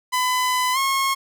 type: tone with pitch glide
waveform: sawtooth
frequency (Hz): 1006 to 1084.5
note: B5 to C#6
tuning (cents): +32 to -38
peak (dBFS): -15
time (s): 0.12-1.15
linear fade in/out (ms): 20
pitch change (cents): +130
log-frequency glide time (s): 0.73-0.78
effects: none